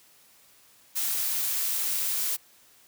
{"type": "noise", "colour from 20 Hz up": "blue", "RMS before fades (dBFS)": -28, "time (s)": [0.95, 2.37], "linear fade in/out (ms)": 20, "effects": ["white hiss -58 dBFS RMS until 2.87 s", "high-pass 60 Hz 12 dB/octave"]}